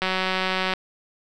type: click train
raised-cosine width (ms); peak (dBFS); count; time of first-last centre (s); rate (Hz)
0.3; -8; 135; 0.02-0.737; 187
effects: none

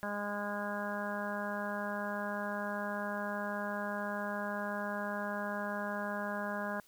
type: harmonic tone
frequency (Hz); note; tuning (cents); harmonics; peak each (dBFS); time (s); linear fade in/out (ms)
205.1; G#3; -21; 1 / 2 / 3 / 4 / 5 / 6 / 7 / 8; -40 / -48 / -40 / -45 / -43 / -49 / -44 / -42; 0.03-6.8; 0
effects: white hiss -64 dBFS RMS until 6.87 s

